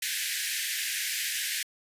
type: high-pass noise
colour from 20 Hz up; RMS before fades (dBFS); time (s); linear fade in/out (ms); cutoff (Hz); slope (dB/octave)
pink; -31; 0.02-1.63; 5; 1600; 96
effects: resampled to 32000 Hz